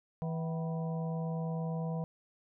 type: harmonic tone with a mistuned harmonic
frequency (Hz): 163.5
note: E3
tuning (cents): -14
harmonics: 1 / 3 / 4 / 5 / 6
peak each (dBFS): -33 / -43 / -45 / -47 / -49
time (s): 0.22-2.04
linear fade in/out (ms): 0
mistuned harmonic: 5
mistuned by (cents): -120
effects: none